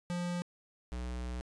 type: tone pair in turn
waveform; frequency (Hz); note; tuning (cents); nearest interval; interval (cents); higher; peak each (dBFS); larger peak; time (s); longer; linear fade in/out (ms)
square; 175.8 / 61.33; F3 / B1; +12 / -11; octave + tritone; 1823; first; -34 / -37; first; 0.1-0.42 / 0.92-1.41; second; 0
effects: resampled to 22050 Hz